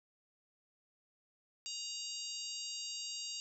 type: harmonic tone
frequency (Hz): 941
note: A#5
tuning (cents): +16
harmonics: 3 / 4 / 5 / 6 / 7 / 8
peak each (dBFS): -47 / -50 / -44 / -53 / -48 / -48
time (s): 1.66-3.4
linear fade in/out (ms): 0
effects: 12-bit